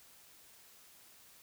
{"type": "silence", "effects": ["white hiss -60 dBFS RMS until 1.42 s"]}